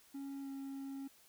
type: tone with pitch glide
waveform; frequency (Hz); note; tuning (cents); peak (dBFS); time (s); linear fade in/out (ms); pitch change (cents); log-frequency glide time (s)
triangle; 276 to 272.8; C#4 to C#4; -7 to -28; -40; 0.14-1.08; 10; -21; 0.42-0.49
effects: white hiss -65 dBFS RMS until 1.28 s